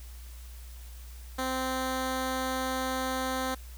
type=tone; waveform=10% pulse; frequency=260 Hz; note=C4; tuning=11 cents flat; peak=-21 dBFS; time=1.38-3.55 s; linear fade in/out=10 ms; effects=added 60 Hz sine -42 dBFS peak until 3.77 s + white hiss -54 dBFS RMS until 3.77 s